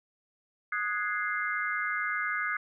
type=chord; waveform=sine; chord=Ab dominant seventh; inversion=second; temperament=equal with one note detuned; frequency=1244.5 / 1471.5 / 1661.2 / 2093 Hz; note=Eb6 / Gb6 / Ab6 / C7; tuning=0 / -10 / 0 / 0 cents; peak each=-34 dBFS; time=0.72-2.57 s; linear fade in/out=5 ms; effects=none